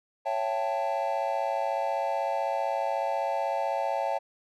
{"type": "chord", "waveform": "triangle", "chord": "A dominant seventh", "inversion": "first", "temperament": "equal with one note detuned", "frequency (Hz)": [554.4, 669.6, 784, 880], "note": ["C#5", "E5", "G5", "A5"], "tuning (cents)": [0, 27, 0, 0], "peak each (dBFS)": -30, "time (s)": [0.25, 4.19], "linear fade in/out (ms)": 20, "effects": []}